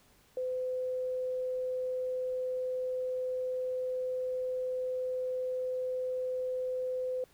sine tone, 509 Hz, C5, 48 cents flat, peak -31 dBFS, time 0.37-7.24 s, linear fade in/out 2 ms, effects pink hiss -64 dBFS RMS until 7.33 s

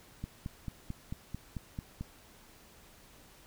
click train, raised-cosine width 5 ms, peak -25 dBFS, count 9, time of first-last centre 0.24-2.01 s, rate 4.52 Hz, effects pink hiss -58 dBFS RMS until 3.46 s

